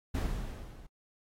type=noise with level ramp; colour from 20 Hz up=brown; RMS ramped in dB=-29 to -51 dBFS; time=0.14-0.87 s; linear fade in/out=10 ms; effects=AAC 48 kbps